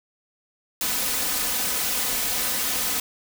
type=noise with comb filter; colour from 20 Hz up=white; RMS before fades=-25 dBFS; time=0.81-3 s; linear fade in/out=2 ms; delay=4 ms; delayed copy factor=+0.6; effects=none